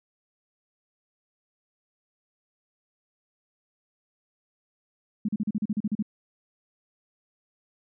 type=tone bursts; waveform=sine; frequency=210.9 Hz; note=G#3; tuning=27 cents sharp; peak=-23 dBFS; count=11; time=5.25-6.026 s; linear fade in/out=5 ms; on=36 ms; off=38 ms; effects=none

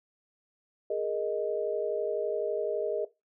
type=chord; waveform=sine; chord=Ab suspended second; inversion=none; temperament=just; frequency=415.3 / 467.2 / 623 Hz; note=Ab4 / Bb4 / Eb5; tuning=0 / +4 / +2 cents; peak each=-32 dBFS; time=0.9-3.05 s; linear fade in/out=5 ms; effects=noise-tail reverb RT60 0.2 s tail -17 dB re dry

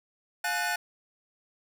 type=tone cluster; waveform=45% pulse; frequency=707 / 851 / 1484 / 1801 / 2476 Hz; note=F5 / G#5 / F#6 / A6 / D#7; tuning=+21 / +42 / +5 / +40 / -9 cents; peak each=-34 / -35 / -31 / -34 / -39 dBFS; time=0.44-0.76 s; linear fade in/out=5 ms; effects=none

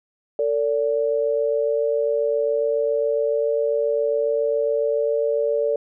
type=tone pair together; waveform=sine; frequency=449.7 / 577 Hz; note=A4 / D5; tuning=+38 / -31 cents; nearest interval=major third; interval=431 cents; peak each=-21 dBFS; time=0.39-5.76 s; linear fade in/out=2 ms; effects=none

